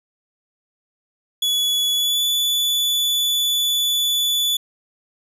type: tone with pitch glide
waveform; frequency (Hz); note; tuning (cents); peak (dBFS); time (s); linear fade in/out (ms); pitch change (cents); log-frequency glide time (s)
40% pulse; 3400 to 3463; G#7 to A7; +40 to -28; -16; 1.42-4.57; 5; +32; 1.95-2.23
effects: none